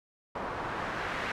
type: noise with low-pass filter sweep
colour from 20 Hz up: white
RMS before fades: -35 dBFS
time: 0.35-1.32 s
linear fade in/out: 5 ms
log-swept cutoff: 970 to 1800 Hz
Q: 1.3
effects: none